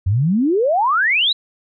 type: exponential sweep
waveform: sine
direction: up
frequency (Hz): 87.31 to 4074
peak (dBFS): -13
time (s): 0.06-1.33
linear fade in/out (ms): 10
effects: none